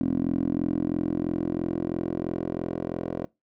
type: tone with band-pass filter sweep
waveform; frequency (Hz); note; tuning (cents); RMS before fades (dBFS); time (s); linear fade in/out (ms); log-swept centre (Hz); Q
10% pulse; 43; F1; -26; -28; 0.01-3.25; 0; 270 to 430; 4.2
effects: noise-tail reverb RT60 0.2 s tail -22 dB re dry